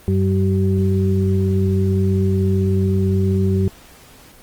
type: harmonic tone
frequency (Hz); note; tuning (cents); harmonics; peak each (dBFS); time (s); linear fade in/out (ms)
95.7; G2; -41; 1 / 2 / 4; -16 / -19 / -22; 0.08-3.68; 0
effects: pink hiss -45 dBFS RMS until 4.42 s + Opus 24 kbps